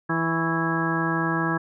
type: harmonic tone with a mistuned harmonic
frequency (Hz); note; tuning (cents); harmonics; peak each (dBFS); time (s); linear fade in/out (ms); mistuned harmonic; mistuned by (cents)
164.81; E3; 0; 1 / 2 / 3 / 4 / 5 / 6 / 7 / 8 / 10; -27 / -27 / -37 / -36 / -34 / -32 / -32 / -32 / -28; 0.09-1.58; 10; 7; -56
effects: none